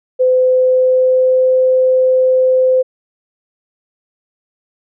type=tone with pitch glide; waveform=sine; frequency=510 to 514.7 Hz; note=C5 to C5; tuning=-44 to -29 cents; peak=-8 dBFS; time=0.19-2.83 s; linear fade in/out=20 ms; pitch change=+15 cents; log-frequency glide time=0.3-1.53 s; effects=none